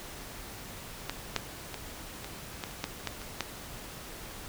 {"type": "clicks", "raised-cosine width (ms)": 0.2, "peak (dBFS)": [-14, -10, -19, -22, -17, -28, -14, -14, -25, -12], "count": 10, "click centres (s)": [1.096, 1.363, 1.743, 2.245, 2.638, 2.711, 2.841, 3.073, 3.217, 3.407], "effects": ["pink hiss -44 dBFS RMS until 4.48 s"]}